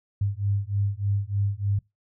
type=beating tone pair; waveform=sine; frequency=99 / 102.3 Hz; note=G2 / G#2; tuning=+18 / -26 cents; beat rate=3.3 Hz; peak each=-26 dBFS; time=0.21-1.79 s; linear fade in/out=5 ms; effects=noise-tail reverb RT60 0.2 s tail -23 dB re dry